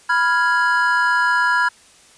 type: chord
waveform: triangle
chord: F diminished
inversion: second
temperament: equal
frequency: 987.8 / 1396.9 / 1661.2 Hz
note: Cb6 / F6 / Ab6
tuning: 0 / 0 / 0 cents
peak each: -17 dBFS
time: 0.09-1.69 s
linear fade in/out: 10 ms
effects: white hiss -49 dBFS RMS until 2.17 s + resampled to 22050 Hz